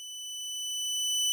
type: tone with level ramp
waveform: 25% pulse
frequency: 2991 Hz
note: F#7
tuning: 18 cents sharp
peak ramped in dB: -37 to -21 dBFS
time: 0-1.32 s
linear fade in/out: 0 ms
effects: none